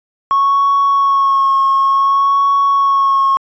triangle tone with vibrato, 1100 Hz, C#6, 14 cents flat, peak -6 dBFS, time 0.31-3.37 s, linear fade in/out 0 ms, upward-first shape sine, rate 0.56 Hz, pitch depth 22 cents each way, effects tanh soft clip ceiling -6 dBFS + resampled to 16000 Hz

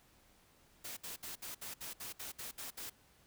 white noise bursts, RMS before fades -45 dBFS, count 11, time 0.84-2.9 s, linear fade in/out 10 ms, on 130 ms, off 63 ms, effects pink hiss -67 dBFS RMS until 3.26 s

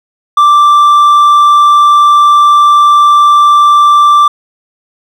sine tone with hard clipping, 1174.7 Hz, D6, in tune, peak -3 dBFS, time 0.37-4.28 s, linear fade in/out 5 ms, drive 3 dB, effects none

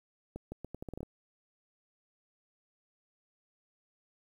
accelerating click train, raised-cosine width 2 ms, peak -27 dBFS, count 10, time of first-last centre 0.36-1.031 s, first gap 160 ms, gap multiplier 0.79, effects 10-bit

